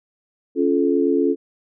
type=chord; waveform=sine; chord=Db augmented; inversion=none; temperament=just; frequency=277.2 / 346.5 / 433.1 Hz; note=Db4 / F4 / A4; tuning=0 / -14 / -27 cents; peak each=-19 / -20 / -20 dBFS; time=0.55-1.36 s; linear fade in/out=50 ms; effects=none